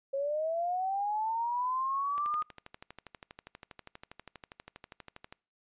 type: linear sweep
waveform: sine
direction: up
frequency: 539 to 1237 Hz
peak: -29 dBFS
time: 0.13-2.43 s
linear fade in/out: 10 ms
type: click train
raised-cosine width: 0.3 ms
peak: -29 dBFS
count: 40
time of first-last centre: 2.18-5.325 s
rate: 12.4 Hz
effects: noise-tail reverb RT60 0.4 s tail -25 dB re dry + resampled to 8000 Hz